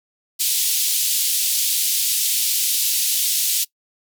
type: band-pass noise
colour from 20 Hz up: white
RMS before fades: -20 dBFS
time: 0.39-3.65 s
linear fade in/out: 20 ms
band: 3000 to 16000 Hz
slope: 24 dB/octave
effects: noise-tail reverb RT60 0.1 s tail -22 dB re dry